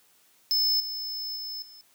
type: tone with level steps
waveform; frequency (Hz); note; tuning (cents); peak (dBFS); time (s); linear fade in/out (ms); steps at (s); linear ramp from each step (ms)
square; 5240; E8; -11; -22 / -32 / -34 / -47; 0.51-1.81; 0; 0.8 / 1.36 / 1.62; 2
effects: white hiss -62 dBFS RMS until 1.94 s + high-pass 100 Hz 12 dB/octave